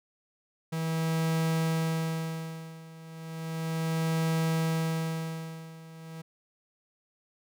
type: tone with tremolo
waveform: 45% pulse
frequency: 161.9 Hz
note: E3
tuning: 31 cents flat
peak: -25 dBFS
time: 0.72-6.22 s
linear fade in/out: 10 ms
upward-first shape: sine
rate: 0.34 Hz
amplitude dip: 90%
effects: none